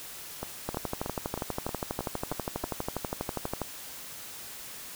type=two click trains; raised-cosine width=1 ms; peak=-16 / -19 dBFS; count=37 / 8; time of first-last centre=0.69-3.617 / 0.43-2.638 s; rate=12.3 / 3.17 Hz; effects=white hiss -43 dBFS RMS until 4.95 s